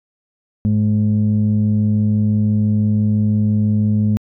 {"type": "tone pair together", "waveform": "sine", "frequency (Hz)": [105.95, 211.9], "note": ["G#2", "G#3"], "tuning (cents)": [35, 35], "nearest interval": "octave", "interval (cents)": 1200, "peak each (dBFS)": -14, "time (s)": [0.65, 4.17], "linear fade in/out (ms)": 0, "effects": ["tanh soft clip ceiling -8 dBFS"]}